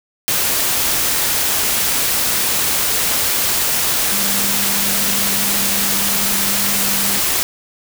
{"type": "tone in noise", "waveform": "sine", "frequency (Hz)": 199.2, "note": "G3", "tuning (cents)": 28, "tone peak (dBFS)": -27, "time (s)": [4.12, 7.19], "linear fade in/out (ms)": 0, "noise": "white", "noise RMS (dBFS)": -17, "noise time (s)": [0.28, 7.43], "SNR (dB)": -13, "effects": []}